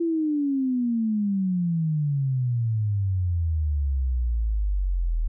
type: exponential sweep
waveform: sine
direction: down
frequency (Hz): 341.5 to 39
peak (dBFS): -21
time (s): 0-5.28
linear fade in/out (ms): 10
effects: none